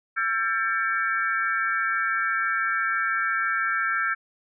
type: tone cluster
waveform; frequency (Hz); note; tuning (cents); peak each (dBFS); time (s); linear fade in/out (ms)
sine; 1348 / 1594 / 1774 / 2256; E6 / G6 / A6 / C#7; +38 / +28 / +14 / +30; -26 / -26 / -30 / -33; 0.16-4.15; 20
effects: none

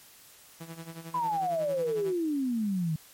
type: tone with tremolo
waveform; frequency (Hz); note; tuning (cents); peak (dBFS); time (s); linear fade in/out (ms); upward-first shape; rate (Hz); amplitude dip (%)
sawtooth; 164.81; E3; 0; -34; 0.6-2.13; 10; sine; 11; 75
type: exponential sweep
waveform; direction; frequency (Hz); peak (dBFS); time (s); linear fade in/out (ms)
sine; down; 1020 to 151.8; -26; 1.14-2.96; 5
effects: white hiss -54 dBFS RMS until 3.13 s + MP3 64 kbps

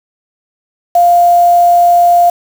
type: tone with quantisation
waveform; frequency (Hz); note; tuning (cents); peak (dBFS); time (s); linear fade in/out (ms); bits
sine; 698.5; F5; 0; -4; 0.95-2.3; 5; 4
effects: none

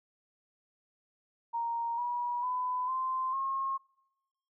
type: tone with pitch steps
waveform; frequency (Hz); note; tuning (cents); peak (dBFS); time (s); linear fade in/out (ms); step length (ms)
sine; 932.3 / 966.9 / 1002.7 / 1039.8 / 1078.4; A#5 / B5 / B5 / C6 / C#6; 0 / -37 / +26 / -11 / -48; -30; 1.53-3.78; 20; 450
effects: noise-tail reverb RT60 0.9 s tail -23 dB re dry

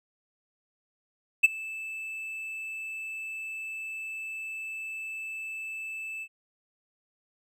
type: tone with ADSR envelope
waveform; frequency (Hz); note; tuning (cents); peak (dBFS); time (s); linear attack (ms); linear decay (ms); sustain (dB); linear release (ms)
triangle; 2631; E7; -4; -10; 1.43-6.28; 16; 20; -23; 58
effects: none

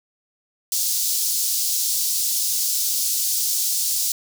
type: high-pass noise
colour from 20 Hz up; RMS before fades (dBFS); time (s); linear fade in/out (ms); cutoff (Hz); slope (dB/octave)
pink; -22; 0.72-4.12; 2; 4800; 24
effects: none

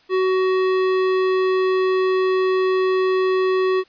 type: tone with tanh clipping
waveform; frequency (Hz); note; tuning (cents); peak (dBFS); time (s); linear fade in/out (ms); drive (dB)
sine; 374.5; F#4; +21; -18; 0.09-3.84; 50; 18
effects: white hiss -55 dBFS RMS until 3.88 s + resampled to 11025 Hz

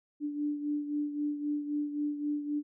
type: beating tone pair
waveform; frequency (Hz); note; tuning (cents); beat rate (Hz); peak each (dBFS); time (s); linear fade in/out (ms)
sine; 293.5 / 297.3; D4 / D4; -1 / +21; 3.8; -31 / -38; 0.2-2.63; 50
effects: none

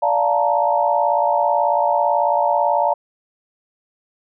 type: chord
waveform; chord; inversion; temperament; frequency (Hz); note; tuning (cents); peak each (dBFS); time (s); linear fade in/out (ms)
sine; Bb major seventh; first; just; 582.7 / 699.2 / 874.1 / 932.3; D5 / F5 / A5 / Bb5; -14 / +2 / -12 / 0; -20; 0.02-2.94; 10
effects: none

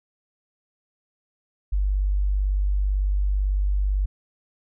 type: tone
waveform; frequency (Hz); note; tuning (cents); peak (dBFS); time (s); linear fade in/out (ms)
sine; 49; G1; 0; -19; 1.72-4.06; 10
effects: none

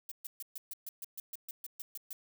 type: noise bursts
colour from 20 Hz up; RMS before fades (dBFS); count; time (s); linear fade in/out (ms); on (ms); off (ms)
violet; -42; 14; 0.09-2.13; 2; 25; 130
effects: none

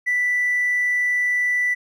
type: tone with hard clipping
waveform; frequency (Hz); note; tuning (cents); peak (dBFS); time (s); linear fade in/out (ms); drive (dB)
sine; 1975.5; B6; 0; -18; 0.06-1.75; 20; 1
effects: none

